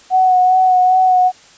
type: tone with vibrato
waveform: sine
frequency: 740 Hz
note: F#5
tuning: in tune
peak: -8 dBFS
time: 0.1-1.32 s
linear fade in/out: 50 ms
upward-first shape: sine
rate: 2.5 Hz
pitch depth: 21 cents each way
effects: white hiss -44 dBFS RMS until 1.57 s + resampled to 16000 Hz